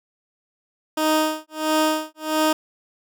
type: tone with tremolo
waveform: 15% pulse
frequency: 311.1 Hz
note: D#4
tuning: in tune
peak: -10 dBFS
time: 0.97-2.53 s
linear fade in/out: 5 ms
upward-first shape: sine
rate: 1.5 Hz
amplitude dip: 100%
effects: none